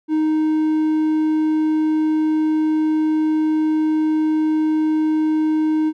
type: tone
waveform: triangle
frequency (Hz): 311.2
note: D#4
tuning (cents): 0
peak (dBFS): -13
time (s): 0.08-5.93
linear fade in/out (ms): 50
effects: none